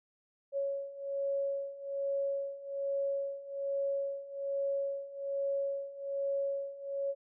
sine beating tone pair, 554.4 / 555.6 Hz, C#5 / C#5, 0 / +4 cents, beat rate 1.2 Hz, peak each -37 / -34 dBFS, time 0.52-7.15 s, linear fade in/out 50 ms, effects none

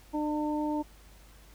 harmonic tone, 300.7 Hz, D4, 41 cents sharp, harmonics 1 / 2 / 3, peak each -29 / -37 / -35 dBFS, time 0.13-0.83 s, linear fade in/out 20 ms, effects added 50 Hz sine -53 dBFS peak until 1.54 s + pink hiss -58 dBFS RMS until 1.54 s

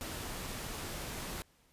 pink noise, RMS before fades -41 dBFS, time 0.01-1.42 s, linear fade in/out 0 ms, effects pink hiss -68 dBFS RMS until 1.72 s + resampled to 32000 Hz

